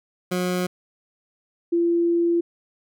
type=tone pair in turn; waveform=20% pulse / sine; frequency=180.7 / 341.1 Hz; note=F#3 / F4; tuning=-41 / -41 cents; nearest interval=major seventh; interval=1100 cents; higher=second; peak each=-17 dBFS; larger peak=neither; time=0.31-0.67 / 1.72-2.41 s; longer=second; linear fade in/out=10 ms; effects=none